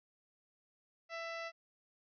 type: harmonic tone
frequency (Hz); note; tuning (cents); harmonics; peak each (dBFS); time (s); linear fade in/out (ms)
665; E5; +15; 1 / 2 / 3 / 4 / 5 / 6 / 7 / 8 / 9; -44 / -47 / -46 / -50 / -60 / -58 / -57 / -59 / -63; 1.09-1.52; 50
effects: none